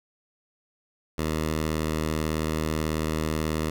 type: tone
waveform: 10% pulse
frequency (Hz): 78.3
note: D#2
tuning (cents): +11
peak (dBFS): -17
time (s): 1.18-3.7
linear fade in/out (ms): 5
effects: none